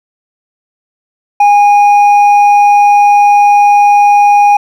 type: tone with hard clipping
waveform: sine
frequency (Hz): 820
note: G#5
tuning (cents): -22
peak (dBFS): -4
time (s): 1.4-4.57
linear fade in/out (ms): 5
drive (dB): 4
effects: none